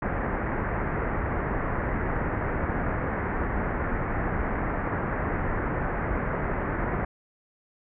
pink low-pass noise, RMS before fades -28 dBFS, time 0.02-7.05 s, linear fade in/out 5 ms, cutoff 2000 Hz, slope 48 dB/octave, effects none

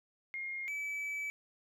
sine / triangle tone pair in turn, 2133 / 2299 Hz, C7 / D7, +33 / -37 cents, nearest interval minor second, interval 130 cents, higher second, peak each -37 / -34 dBFS, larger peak second, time 0.34-0.68 / 0.68-1.3 s, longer second, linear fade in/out 0 ms, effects none

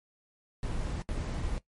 brown noise bursts at uneven times, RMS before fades -33 dBFS, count 2, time 0.63-1.02 / 1.09-1.58 s, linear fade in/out 0 ms, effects noise-tail reverb RT60 0.1 s tail -17 dB re dry + MP3 48 kbps

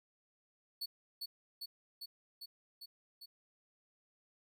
45% pulse tone with echo, 4440 Hz, C#8, 2 cents sharp, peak -37 dBFS, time 0.81-0.86 s, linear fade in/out 10 ms, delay 400 ms, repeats 6, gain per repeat -2 dB, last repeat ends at 3.26 s, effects none

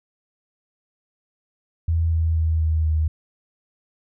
sine tone with pitch steps, 82.41 / 81.37 / 80.34 / 79.33 / 78.33 Hz, E2 / E2 / E2 / D#2 / D#2, 0 / -22 / -44 / +34 / +12 cents, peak -17 dBFS, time 1.88-3.08 s, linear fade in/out 5 ms, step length 240 ms, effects none

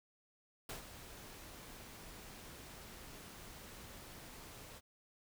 pink noise with ADSR envelope, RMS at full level -44 dBFS, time 0.69-4.81 s, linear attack 4 ms, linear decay 120 ms, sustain -9 dB, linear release 39 ms, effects none

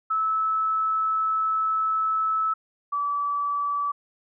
sine tone pair in turn, 1304 / 1152 Hz, E6 / D6, -19 / -34 cents, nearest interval major second, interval 215 cents, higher first, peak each -21 / -23 dBFS, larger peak first, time 0.1-2.54 / 2.92-3.92 s, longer first, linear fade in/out 10 ms, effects none

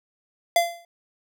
square tone with exponential decay, 686 Hz, F5, 31 cents flat, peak -14 dBFS, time 0.56-0.85 s, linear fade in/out 2 ms, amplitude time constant 63 ms, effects none

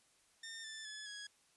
15% pulse tone with pitch steps, 1815 / 1763.3 / 1713.1 / 1664.4 Hz, A#6 / A6 / A6 / G#6, -47 / +3 / -47 / +3 cents, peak -40 dBFS, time 0.43-1.27 s, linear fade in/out 5 ms, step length 210 ms, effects white hiss -71 dBFS RMS until 1.56 s + resampled to 24000 Hz

